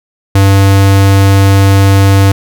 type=tone; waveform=square; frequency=98 Hz; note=G2; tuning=in tune; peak=-4 dBFS; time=0.35-2.32 s; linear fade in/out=5 ms; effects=none